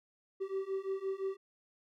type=beating tone pair; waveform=triangle; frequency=383.1 / 388.9 Hz; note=G4 / G4; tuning=-40 / -14 cents; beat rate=5.8 Hz; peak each=-36 / -35 dBFS; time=0.4-1.37 s; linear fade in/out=20 ms; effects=none